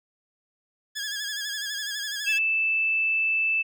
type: tone with vibrato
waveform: 15% pulse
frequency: 1672 Hz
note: G#6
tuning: 11 cents sharp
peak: -23 dBFS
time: 0.95-2.39 s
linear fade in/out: 20 ms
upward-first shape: sine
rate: 12 Hz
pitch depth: 60 cents each way
type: tone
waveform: sine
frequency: 2637 Hz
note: E7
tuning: in tune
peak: -21 dBFS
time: 2.26-3.63 s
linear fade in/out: 20 ms
effects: none

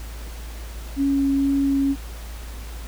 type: tone with vibrato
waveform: sine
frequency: 276.4 Hz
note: C#4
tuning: 5 cents flat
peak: -17 dBFS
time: 0.96-1.96 s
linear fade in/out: 50 ms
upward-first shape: triangle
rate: 2.1 Hz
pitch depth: 9 cents each way
effects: added 56 Hz sine -32 dBFS peak until 2.87 s + pink hiss -42 dBFS RMS until 2.87 s

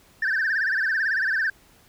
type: tone with vibrato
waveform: sine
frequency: 1661.2 Hz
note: G#6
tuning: in tune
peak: -19 dBFS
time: 0.22-1.5 s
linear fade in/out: 5 ms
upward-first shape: sine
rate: 18 Hz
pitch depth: 160 cents each way
effects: tanh soft clip ceiling -18 dBFS + pink hiss -56 dBFS RMS until 1.88 s

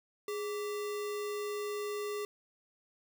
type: tone with sample-and-hold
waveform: sine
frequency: 415.3 Hz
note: G#4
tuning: in tune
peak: -34 dBFS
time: 0.28-2.25 s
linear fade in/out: 2 ms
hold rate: 1575 Hz
effects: none

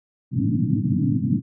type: band-pass noise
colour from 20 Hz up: pink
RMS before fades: -21 dBFS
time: 0.31-1.42 s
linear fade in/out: 50 ms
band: 100 to 300 Hz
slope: 96 dB/octave
effects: none

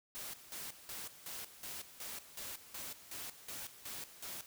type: noise with tremolo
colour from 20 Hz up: white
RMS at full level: -45 dBFS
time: 0.15-4.46 s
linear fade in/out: 0 ms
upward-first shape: square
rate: 2.7 Hz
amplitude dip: 75%
effects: none

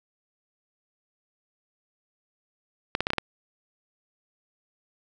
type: clicks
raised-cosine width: 0.3 ms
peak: -8 dBFS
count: 6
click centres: 2.951 / 3.006 / 3.069 / 3.104 / 3.134 / 3.183 s
effects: none

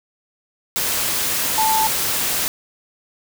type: tone in noise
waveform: sine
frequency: 880 Hz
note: A5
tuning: in tune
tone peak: -16 dBFS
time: 1.58-1.87 s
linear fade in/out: 0 ms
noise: white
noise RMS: -21 dBFS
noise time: 0.76-2.48 s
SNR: +2 dB
effects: none

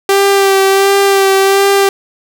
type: tone with vibrato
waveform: sawtooth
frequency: 392 Hz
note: G4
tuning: in tune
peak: -3 dBFS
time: 0.09-1.89 s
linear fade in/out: 2 ms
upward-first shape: sine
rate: 1.4 Hz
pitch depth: 22 cents each way
effects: none

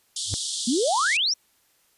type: band-pass noise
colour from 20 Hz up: pink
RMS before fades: -30 dBFS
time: 0.16-1.17 s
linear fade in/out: 5 ms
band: 3200 to 9700 Hz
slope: 96 dB/octave
type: tone with exponential growth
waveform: triangle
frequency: 98 Hz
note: G2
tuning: in tune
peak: -19 dBFS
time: 0.25-0.34 s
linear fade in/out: 0 ms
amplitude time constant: 18 ms
type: exponential sweep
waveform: sine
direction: up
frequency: 220 to 5920 Hz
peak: -20 dBFS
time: 0.67-1.34 s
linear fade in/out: 10 ms
effects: white hiss -64 dBFS RMS until 1.97 s + resampled to 32000 Hz

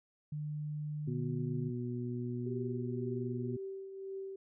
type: tone with pitch glide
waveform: sine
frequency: 150 to 148.53 Hz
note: D3 to D3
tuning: +37 to +20 cents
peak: -36 dBFS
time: 0.32-1.7 s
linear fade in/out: 5 ms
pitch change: -17 cents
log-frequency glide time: 1.46-1.51 s
type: harmonic tone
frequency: 121.9 Hz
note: B2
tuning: 22 cents flat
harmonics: 1 / 2 / 3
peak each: -38 / -39 / -43 dBFS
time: 1.07-3.57 s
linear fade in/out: 10 ms
type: tone with tremolo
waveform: sine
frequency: 387.2 Hz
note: G4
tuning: 21 cents flat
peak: -38 dBFS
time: 2.46-4.36 s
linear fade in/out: 5 ms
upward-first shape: triangle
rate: 1.9 Hz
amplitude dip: 55%
effects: none

